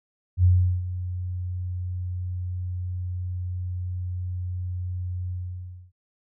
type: tone with ADSR envelope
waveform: sine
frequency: 90.3 Hz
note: F#2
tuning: 42 cents flat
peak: -13 dBFS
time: 0.37-5.92 s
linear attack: 70 ms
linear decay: 380 ms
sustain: -14 dB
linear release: 620 ms
effects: none